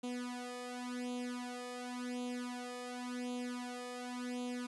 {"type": "tone with flanger", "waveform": "sawtooth", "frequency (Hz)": 246.9, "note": "B3", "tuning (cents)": 0, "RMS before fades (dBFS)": -42, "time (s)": [0.03, 4.67], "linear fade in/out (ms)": 10, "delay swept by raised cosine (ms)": [0.29, 1.69], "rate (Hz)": 0.91, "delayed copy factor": 0.95, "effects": ["resampled to 24000 Hz", "10-bit"]}